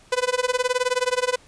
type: tone with tremolo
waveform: sawtooth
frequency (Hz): 501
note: B4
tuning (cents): +25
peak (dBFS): -13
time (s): 0.12-1.36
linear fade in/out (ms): 5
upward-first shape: sine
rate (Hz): 19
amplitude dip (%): 95
effects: pink hiss -53 dBFS RMS until 1.47 s + resampled to 22050 Hz